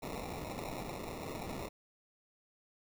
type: noise with sample-and-hold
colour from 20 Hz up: white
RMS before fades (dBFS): -42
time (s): 0.02-1.69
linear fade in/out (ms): 10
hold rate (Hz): 1575
effects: none